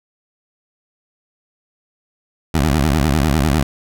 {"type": "tone with vibrato", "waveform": "15% pulse", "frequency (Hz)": 73.42, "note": "D2", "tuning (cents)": 0, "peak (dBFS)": -7, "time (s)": [2.54, 3.63], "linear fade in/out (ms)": 5, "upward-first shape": "sine", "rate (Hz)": 10, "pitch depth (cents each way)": 210, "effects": []}